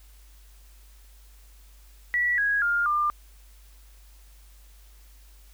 sine tone with pitch steps, 1945 / 1654.5 / 1407.5 / 1197.3 Hz, B6 / G#6 / F6 / D6, -27 / -7 / +13 / +33 cents, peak -21 dBFS, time 2.14-3.1 s, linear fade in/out 0 ms, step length 240 ms, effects added 50 Hz sine -49 dBFS peak until 5.53 s + white hiss -59 dBFS RMS until 5.53 s

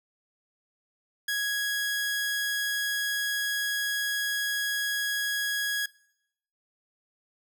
sawtooth tone, 1661.2 Hz, G#6, in tune, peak -23 dBFS, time 1.28-5.86 s, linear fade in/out 5 ms, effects noise-tail reverb RT60 0.8 s tail -23 dB re dry

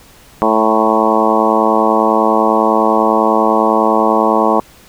harmonic tone with a mistuned harmonic, 110 Hz, A2, in tune, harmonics 2 / 3 / 4 / 5 / 6 / 7 / 8 / 9 / 10, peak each -18 / -18 / -18 / -18 / -18 / -18 / -18 / -18 / -18 dBFS, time 0.42-4.6 s, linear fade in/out 0 ms, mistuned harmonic 8, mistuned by +16 cents, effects pink hiss -43 dBFS RMS until 4.88 s

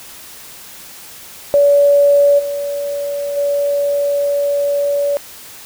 sine tone with level steps, 571 Hz, D5, 49 cents flat, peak -7 / -18 / -13 dBFS, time 1.54-5.17 s, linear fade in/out 0 ms, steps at 2.38 / 3.36 s, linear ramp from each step 20 ms, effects white hiss -36 dBFS RMS until 5.65 s

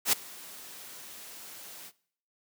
white noise with ADSR envelope, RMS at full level -22 dBFS, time 0.05-1.92 s, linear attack 76 ms, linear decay 10 ms, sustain -24 dB, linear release 51 ms, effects noise-tail reverb RT60 0.6 s tail -21 dB re dry + high-pass 150 Hz 12 dB/octave

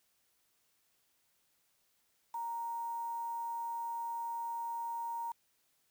sine tone with quantisation, 930 Hz, A#5, 4 cents flat, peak -36 dBFS, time 2.34-5.32 s, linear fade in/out 5 ms, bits 9, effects white hiss -75 dBFS RMS until 5.9 s

